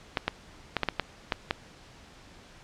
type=clicks; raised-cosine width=0.3 ms; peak=-9 dBFS; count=8; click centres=0.172 / 0.28 / 0.767 / 0.833 / 0.887 / 0.997 / 1.322 / 1.509 s; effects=pink hiss -52 dBFS RMS until 2.63 s + low-pass 6000 Hz 12 dB/octave